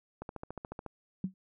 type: click train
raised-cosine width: 1 ms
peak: -26 dBFS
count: 10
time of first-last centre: 0.22-0.863 s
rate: 14 Hz
type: tone with exponential decay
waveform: sine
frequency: 188.4 Hz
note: F#3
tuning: 32 cents sharp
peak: -26 dBFS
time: 1.24-1.34 s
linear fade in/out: 2 ms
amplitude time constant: 20 ms
effects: none